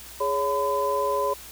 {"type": "tone cluster", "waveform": "sine", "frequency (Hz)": [414.4, 559, 1011], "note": ["G#4", "C#5", "B5"], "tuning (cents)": [-4, 14, 40], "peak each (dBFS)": [-28, -26, -25], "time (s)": [0.2, 1.34], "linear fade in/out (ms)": 10, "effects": ["added 60 Hz sine -50 dBFS peak until 1.51 s", "white hiss -43 dBFS RMS until 1.51 s"]}